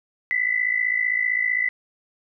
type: tone pair together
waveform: sine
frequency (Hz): 1975.5 / 2031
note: B6 / B6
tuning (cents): 0 / +48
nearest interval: unison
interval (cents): 48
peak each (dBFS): -22 / -23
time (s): 0.31-1.69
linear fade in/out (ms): 0
effects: none